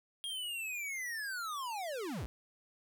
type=linear sweep; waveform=square; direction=down; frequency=3264 to 39.21 Hz; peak=-38 dBFS; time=0.24-2.26 s; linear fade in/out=0 ms; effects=none